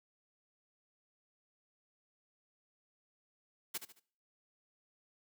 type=noise with echo; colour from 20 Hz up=white; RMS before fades=-38 dBFS; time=3.74-3.78 s; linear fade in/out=10 ms; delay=73 ms; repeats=3; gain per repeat=-9 dB; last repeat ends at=3.999 s; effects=noise-tail reverb RT60 0.5 s tail -21 dB re dry + high-pass 150 Hz 12 dB/octave